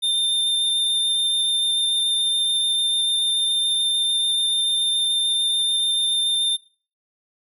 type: tone with vibrato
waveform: square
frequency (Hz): 3603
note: A7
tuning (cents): +40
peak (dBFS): -19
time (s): 0.02-6.57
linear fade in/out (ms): 20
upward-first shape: sine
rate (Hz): 6.9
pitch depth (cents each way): 8
effects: noise-tail reverb RT60 0.4 s tail -19 dB re dry